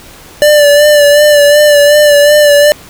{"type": "tone with vibrato", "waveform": "square", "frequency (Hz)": 587.3, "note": "D5", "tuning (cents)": 0, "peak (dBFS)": -3, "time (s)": [0.42, 2.72], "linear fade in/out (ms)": 0, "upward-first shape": "sine", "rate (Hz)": 2.7, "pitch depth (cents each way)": 33, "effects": ["pink hiss -34 dBFS RMS until 2.89 s"]}